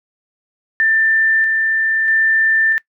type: tone with tremolo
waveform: sine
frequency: 1782 Hz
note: A6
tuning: 22 cents sharp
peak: -11 dBFS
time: 0.8-2.78 s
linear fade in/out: 0 ms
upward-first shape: square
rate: 0.78 Hz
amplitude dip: 25%
effects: noise-tail reverb RT60 0.1 s tail -22 dB re dry